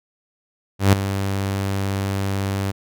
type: tone with ADSR envelope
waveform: sawtooth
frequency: 98 Hz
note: G2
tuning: in tune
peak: -5 dBFS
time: 0.79-2.72 s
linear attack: 140 ms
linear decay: 7 ms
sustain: -12 dB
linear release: 17 ms
effects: none